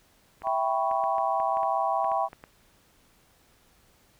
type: clicks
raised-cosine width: 0.5 ms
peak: -28 dBFS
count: 12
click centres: 0.42 / 0.471 / 0.913 / 1.039 / 1.183 / 1.401 / 1.571 / 1.632 / 2.045 / 2.117 / 2.331 / 2.439 s
type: chord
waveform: sine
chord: C# half-diminished seventh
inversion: first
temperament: equal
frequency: 659.3 / 784 / 987.8 / 1108.7 Hz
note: E5 / G5 / B5 / C#6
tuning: 0 / 0 / 0 / 0 cents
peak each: -29 / -27 / -30 / -31 dBFS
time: 0.43-2.29 s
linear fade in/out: 50 ms
effects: pink hiss -62 dBFS RMS until 4.19 s